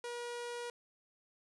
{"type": "tone", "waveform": "sawtooth", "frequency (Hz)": 479.6, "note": "A#4", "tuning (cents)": 49, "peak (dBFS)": -36, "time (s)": [0.04, 0.7], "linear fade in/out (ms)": 2, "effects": ["resampled to 24000 Hz"]}